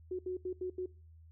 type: tone bursts at uneven times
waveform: sine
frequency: 367.2 Hz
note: F#4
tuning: 13 cents flat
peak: -34 dBFS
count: 5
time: 0.11-0.19 / 0.26-0.37 / 0.45-0.53 / 0.61-0.7 / 0.78-0.86 s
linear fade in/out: 5 ms
effects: noise-tail reverb RT60 0.4 s tail -23 dB re dry + added 81 Hz sine -54 dBFS peak until 1.31 s